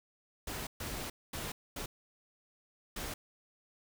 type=noise bursts at uneven times; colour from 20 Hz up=pink; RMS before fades=-40 dBFS; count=5; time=0.47-0.67 / 0.8-1.1 / 1.33-1.52 / 1.76-1.86 / 2.96-3.14 s; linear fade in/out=5 ms; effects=none